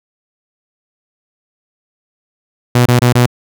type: tone bursts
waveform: sawtooth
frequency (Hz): 122.3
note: B2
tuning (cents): -16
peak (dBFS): -3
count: 4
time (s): 2.75-3.262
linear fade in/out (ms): 5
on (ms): 110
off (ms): 24
effects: none